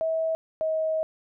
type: tone pair in turn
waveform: sine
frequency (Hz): 646 / 634.5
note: E5 / D#5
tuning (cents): -35 / +34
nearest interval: unison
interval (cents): 31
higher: first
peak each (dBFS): -23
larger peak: neither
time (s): 0.01-0.35 / 0.61-1.03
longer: second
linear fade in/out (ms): 0
effects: none